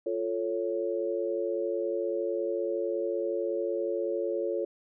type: chord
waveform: sine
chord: F augmented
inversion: none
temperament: equal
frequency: 349.2 / 440 / 554.4 Hz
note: F4 / A4 / C#5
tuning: 0 / 0 / 0 cents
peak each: -32 dBFS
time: 0.06-4.65 s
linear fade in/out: 5 ms
effects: none